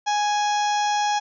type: harmonic tone with a mistuned harmonic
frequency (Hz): 830.6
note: G#5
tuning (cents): 0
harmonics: 1 / 2 / 3 / 4 / 5 / 6 / 7 / 8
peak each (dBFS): -20 / -31 / -35 / -33 / -39 / -35 / -36 / -39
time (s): 0.06-1.2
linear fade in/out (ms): 20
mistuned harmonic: 6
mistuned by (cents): +75
effects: none